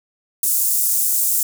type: high-pass noise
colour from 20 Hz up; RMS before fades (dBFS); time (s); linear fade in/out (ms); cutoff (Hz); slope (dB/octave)
pink; -18; 0.43-1.43; 2; 7900; 24
effects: none